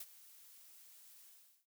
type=noise with ADSR envelope; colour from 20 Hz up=blue; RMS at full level=-45 dBFS; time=0-1.66 s; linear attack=6 ms; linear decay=42 ms; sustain=-15 dB; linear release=390 ms; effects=none